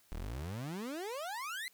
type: exponential sweep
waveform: 30% pulse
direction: up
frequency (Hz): 35.11 to 2096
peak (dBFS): -36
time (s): 0.12-1.68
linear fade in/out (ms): 0
effects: white hiss -67 dBFS RMS until 1.73 s